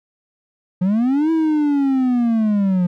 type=linear two-way sweep; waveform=triangle; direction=up then down; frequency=174.61 to 327.3 to 174.61 Hz; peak=-12 dBFS; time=0.81-2.87 s; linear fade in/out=10 ms; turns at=1.31 s; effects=none